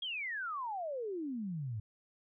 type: exponential sweep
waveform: sine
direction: down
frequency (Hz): 3330 to 101.5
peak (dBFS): -36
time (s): 0.02-1.8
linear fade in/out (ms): 5
effects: none

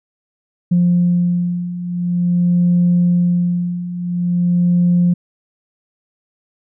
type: beating tone pair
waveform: sine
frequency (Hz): 175.4 / 175.87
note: F3 / F3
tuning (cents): +8 / +12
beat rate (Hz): 0.47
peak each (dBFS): -17 / -13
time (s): 0.71-5.14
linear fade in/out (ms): 10
effects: tanh soft clip ceiling -6 dBFS

